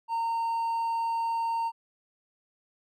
triangle tone with hard clipping, 918 Hz, A#5, 27 cents flat, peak -27 dBFS, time 0.08-1.72 s, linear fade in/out 50 ms, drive 5 dB, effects none

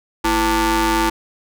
sawtooth ring-modulated tone, 280.1 Hz, C#4, 18 cents sharp, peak -8 dBFS, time 0.24-1.1 s, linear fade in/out 10 ms, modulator 612 Hz, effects none

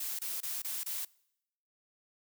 blue noise bursts, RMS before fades -37 dBFS, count 5, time 0-1.05 s, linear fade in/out 5 ms, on 190 ms, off 25 ms, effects noise-tail reverb RT60 0.8 s tail -24 dB re dry

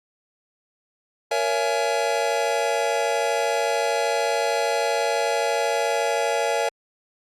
square chord, A# half-diminished seventh, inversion none, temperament just, 466.2 / 559.4 / 671.3 / 839.1 Hz, A#4 / C#5 / E5 / G#5, 0 / +16 / +31 / +18 cents, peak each -27 dBFS, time 1.31-6.69 s, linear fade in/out 5 ms, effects low-pass 9000 Hz 12 dB/octave + Opus 48 kbps

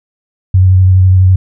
sine tone with vibrato, 93.1 Hz, F#2, 11 cents sharp, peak -3 dBFS, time 0.54-1.36 s, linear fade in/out 5 ms, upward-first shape triangle, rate 12 Hz, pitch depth 25 cents each way, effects none

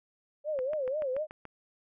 sine tone with vibrato, 561 Hz, C#5, 21 cents sharp, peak -29 dBFS, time 0.44-1.27 s, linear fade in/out 50 ms, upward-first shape sine, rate 4.1 Hz, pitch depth 180 cents each way
click train, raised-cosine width 0.5 ms, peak -28 dBFS, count 7, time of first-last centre 0.59-1.453 s, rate 6.95 Hz
effects none

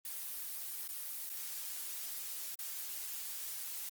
blue noise with dropouts, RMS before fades -42 dBFS, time 0.05-3.89 s, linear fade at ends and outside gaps 2 ms, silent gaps 0.878-0.889 / 1.293-1.299 / 2.548-2.59 s, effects Opus 24 kbps

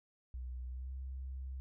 sine tone with pitch glide, 62.4 to 65.58 Hz, B1 to C2, +19 to +5 cents, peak -40 dBFS, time 0.34-1.6 s, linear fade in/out 0 ms, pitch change +86 cents, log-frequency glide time 0.68-0.92 s, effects none

